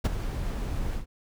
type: noise with ADSR envelope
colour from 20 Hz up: brown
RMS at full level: -17 dBFS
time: 0.04-1.06 s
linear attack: 15 ms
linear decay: 22 ms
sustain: -13 dB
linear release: 110 ms
effects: none